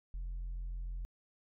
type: tone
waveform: sine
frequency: 43.33 Hz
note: F1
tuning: 13 cents flat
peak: -35 dBFS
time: 0.14-1.05 s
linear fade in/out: 0 ms
effects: tanh soft clip ceiling -36 dBFS